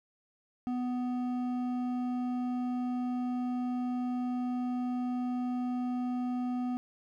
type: tone with hard clipping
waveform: sine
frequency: 248.3 Hz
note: B3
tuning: 9 cents sharp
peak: -32 dBFS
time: 0.67-6.77 s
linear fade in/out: 0 ms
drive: 8 dB
effects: none